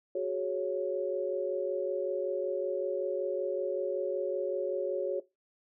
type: chord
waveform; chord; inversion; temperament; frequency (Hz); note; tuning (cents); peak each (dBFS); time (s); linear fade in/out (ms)
sine; F# suspended second; none; equal; 370 / 415.3 / 554.4; F#4 / G#4 / C#5; 0 / 0 / 0; -33 / -36 / -32; 0.15-5.2; 5
effects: noise-tail reverb RT60 0.2 s tail -17 dB re dry